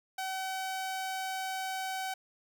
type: tone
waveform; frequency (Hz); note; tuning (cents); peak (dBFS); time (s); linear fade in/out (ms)
sawtooth; 760; F#5; +46; -30; 0.18-2.14; 5
effects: none